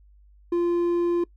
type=tone with hard clipping; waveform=sine; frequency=346 Hz; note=F4; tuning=16 cents flat; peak=-21 dBFS; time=0.52-1.24 s; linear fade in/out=5 ms; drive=3 dB; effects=noise-tail reverb RT60 0.1 s tail -23 dB re dry + added 50 Hz sine -51 dBFS peak until 1.36 s